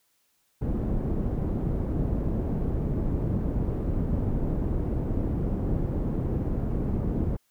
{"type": "low-pass noise", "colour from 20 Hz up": "pink", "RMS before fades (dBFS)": -27, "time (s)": [0.61, 7.37], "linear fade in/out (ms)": 10, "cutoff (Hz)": 340, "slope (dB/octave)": 12, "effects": ["white hiss -70 dBFS RMS until 7.5 s"]}